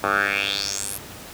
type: tone with band-pass filter sweep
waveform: 10% pulse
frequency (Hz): 99.7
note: G2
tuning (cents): +30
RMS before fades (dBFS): -24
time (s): 0.03-0.98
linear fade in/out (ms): 10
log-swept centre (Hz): 1000 to 12000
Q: 4.2
effects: pink hiss -39 dBFS RMS until 1.33 s + high-pass 60 Hz 12 dB/octave